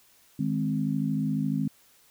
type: chord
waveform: sine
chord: Ab major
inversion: second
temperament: equal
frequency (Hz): 155.56 / 207.7 / 261.6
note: Eb3 / Ab3 / C4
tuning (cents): 0 / 0 / 0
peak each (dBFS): -29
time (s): 0.39-1.68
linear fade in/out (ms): 5
effects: white hiss -60 dBFS RMS until 2.1 s